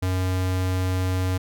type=tone; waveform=square; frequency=92.5 Hz; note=F#2; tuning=in tune; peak=-22 dBFS; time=0.02-1.38 s; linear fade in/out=10 ms; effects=none